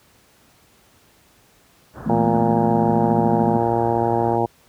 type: low-pass noise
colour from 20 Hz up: pink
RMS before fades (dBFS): -35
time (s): 1.93-4.39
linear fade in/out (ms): 50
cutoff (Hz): 1700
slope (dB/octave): 96
type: chord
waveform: sine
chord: E suspended fourth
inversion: none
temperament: just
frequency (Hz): 164.81 / 219.8 / 247.2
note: E3 / A3 / B3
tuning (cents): 0 / -2 / +2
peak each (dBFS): -24 / -21 / -27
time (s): 2.06-3.57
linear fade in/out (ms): 5
type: harmonic tone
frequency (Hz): 116.54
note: A#2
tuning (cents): 0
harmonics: 1 / 2 / 3 / 4 / 5 / 6 / 7 / 8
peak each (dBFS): -26 / -27 / -23 / -25 / -28 / -25 / -23 / -27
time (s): 2.09-4.46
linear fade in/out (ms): 5
effects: pink hiss -55 dBFS RMS until 4.68 s + high-pass 60 Hz 12 dB/octave